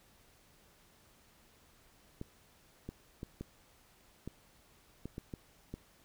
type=clicks; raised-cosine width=3 ms; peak=-28 dBFS; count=9; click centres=2.214 / 2.89 / 3.231 / 3.41 / 4.276 / 5.056 / 5.181 / 5.338 / 5.74 s; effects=pink hiss -65 dBFS RMS until 6.04 s